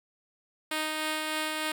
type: tone with tremolo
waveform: 5% pulse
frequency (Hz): 310.5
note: D#4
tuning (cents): -3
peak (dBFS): -17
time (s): 0.71-1.72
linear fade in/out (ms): 5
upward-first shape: sine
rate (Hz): 3.3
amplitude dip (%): 25
effects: none